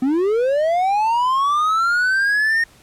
triangle linear sweep, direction up, 246.9 to 1854 Hz, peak -13 dBFS, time 0.02-2.64 s, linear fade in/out 5 ms, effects pink hiss -50 dBFS RMS until 2.82 s + low-pass 12000 Hz 12 dB/octave

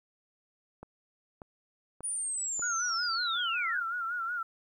click train, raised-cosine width 1 ms, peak -30 dBFS, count 4, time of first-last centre 0.83-2.595 s, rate 1.7 Hz
sine linear sweep, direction down, 9660 to 1318.5 Hz, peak -31 dBFS, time 2.03-3.83 s, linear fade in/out 20 ms
sine tone with vibrato, 1396.9 Hz, F6, in tune, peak -31 dBFS, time 2.62-4.43 s, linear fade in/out 5 ms, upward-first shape sine, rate 5.4 Hz, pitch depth 83 cents each way
effects 11-bit

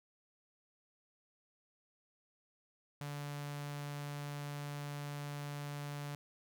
sawtooth tone with notch filter, 144.9 Hz, D3, 23 cents flat, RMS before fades -43 dBFS, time 3.01-6.15 s, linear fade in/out 0 ms, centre 350 Hz, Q 1.4, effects none

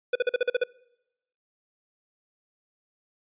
square tone bursts, 493.9 Hz, B4, in tune, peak -21 dBFS, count 8, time 0.13-0.638 s, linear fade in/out 5 ms, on 25 ms, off 44 ms, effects noise-tail reverb RT60 0.9 s tail -25 dB re dry + resampled to 8000 Hz

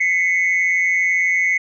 sine tone pair together, 2022 / 2200 Hz, B6 / C#7, +40 / -14 cents, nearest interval minor second, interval 146 cents, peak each -16 dBFS, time 0-1.58 s, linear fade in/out 10 ms, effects tanh soft clip ceiling -10 dBFS

